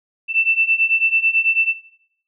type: beating tone pair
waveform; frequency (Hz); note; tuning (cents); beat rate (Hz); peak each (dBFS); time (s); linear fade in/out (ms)
sine; 2663 / 2672.1; E7 / E7; +17 / +23; 9.1; -17; 0.28-1.74; 50
effects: noise-tail reverb RT60 0.7 s tail -20 dB re dry